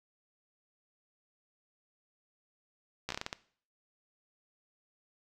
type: slowing click train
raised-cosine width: 0.2 ms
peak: -18 dBFS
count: 8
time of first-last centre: 3.09-3.329 s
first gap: 14 ms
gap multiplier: 1.29
effects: noise-tail reverb RT60 0.5 s tail -18 dB re dry